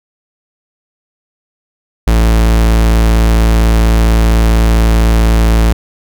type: tone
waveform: 45% pulse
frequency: 55.7 Hz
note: A1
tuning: 22 cents sharp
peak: -6 dBFS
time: 2.07-5.73 s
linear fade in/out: 5 ms
effects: none